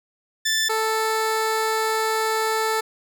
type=tone pair in turn; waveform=15% pulse; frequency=1762 / 440.5 Hz; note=A6 / A4; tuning=+2 / +2 cents; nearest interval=2 octaves; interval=2400 cents; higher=first; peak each=-13 / -14 dBFS; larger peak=first; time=0.45-0.69 / 0.69-2.81 s; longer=second; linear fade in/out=10 ms; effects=none